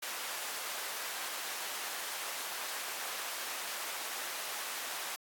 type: high-pass noise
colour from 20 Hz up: pink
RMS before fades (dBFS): -40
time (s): 0.02-5.16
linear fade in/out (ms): 10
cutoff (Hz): 840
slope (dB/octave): 12
effects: AAC 64 kbps